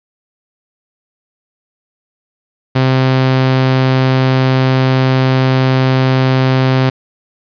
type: tone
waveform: sawtooth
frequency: 130.81 Hz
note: C3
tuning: in tune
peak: -5 dBFS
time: 2.75-6.9 s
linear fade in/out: 10 ms
effects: resampled to 11025 Hz + 7-bit